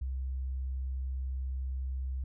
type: tone with ADSR envelope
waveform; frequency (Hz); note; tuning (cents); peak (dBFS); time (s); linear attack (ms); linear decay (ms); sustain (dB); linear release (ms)
sine; 65.3; C2; -3; -30; 0.01-2.24; 10; 12; -2; 3
effects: none